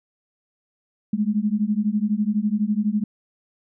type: beating tone pair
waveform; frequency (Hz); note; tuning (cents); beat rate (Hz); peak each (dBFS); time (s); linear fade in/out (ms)
sine; 204.3 / 216.3; G#3 / A3; -28 / -29; 12; -22; 1.13-3.04; 5
effects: none